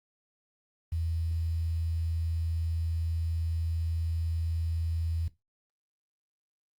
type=tone with quantisation; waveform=sine; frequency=82.41 Hz; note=E2; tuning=in tune; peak=-28 dBFS; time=0.92-5.28 s; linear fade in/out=5 ms; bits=9; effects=noise-tail reverb RT60 0.2 s tail -18 dB re dry + Opus 32 kbps